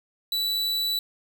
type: tone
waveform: 45% pulse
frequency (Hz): 3951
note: B7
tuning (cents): 0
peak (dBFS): -24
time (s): 0.32-0.99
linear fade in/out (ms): 2
effects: none